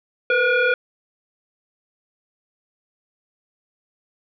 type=tone with frequency modulation; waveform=sine; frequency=466.2 Hz; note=A#4; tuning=in tune; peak=-15 dBFS; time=0.3-0.74 s; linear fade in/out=2 ms; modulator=968 Hz; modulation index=1.9; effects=none